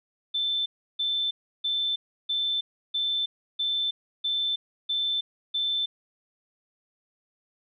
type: tone bursts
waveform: sine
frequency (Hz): 3537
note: A7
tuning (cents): +8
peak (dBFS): -24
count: 9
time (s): 0.34-5.86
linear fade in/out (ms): 10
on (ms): 320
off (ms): 330
effects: none